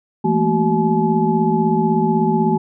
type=tone cluster; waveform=sine; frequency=167.2 / 214.8 / 230.9 / 378.4 / 855 Hz; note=E3 / A3 / A#3 / F#4 / A5; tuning=+25 / -41 / -16 / +39 / -50 cents; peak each=-20 dBFS; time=0.24-2.58 s; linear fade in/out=10 ms; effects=none